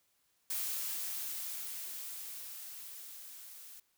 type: noise with level ramp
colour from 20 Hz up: blue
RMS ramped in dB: -36 to -52 dBFS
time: 0.5-3.8 s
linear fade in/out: 5 ms
effects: white hiss -75 dBFS RMS until 3.97 s